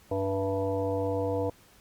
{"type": "harmonic tone with a mistuned harmonic", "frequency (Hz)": 97.5, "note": "G2", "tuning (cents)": -9, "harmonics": [1, 3, 5, 7, 9, 10], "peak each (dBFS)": [-33, -34, -29, -35, -40, -43], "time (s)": [0.11, 1.5], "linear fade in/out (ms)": 5, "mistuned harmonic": 7, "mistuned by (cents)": -32, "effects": ["pink hiss -58 dBFS RMS until 1.8 s", "Opus 48 kbps"]}